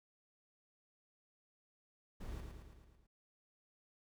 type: noise with echo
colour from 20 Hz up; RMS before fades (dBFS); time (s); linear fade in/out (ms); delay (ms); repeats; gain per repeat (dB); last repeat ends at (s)
brown; -45; 2.2-2.41; 10; 110; 6; -4; 3.07
effects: none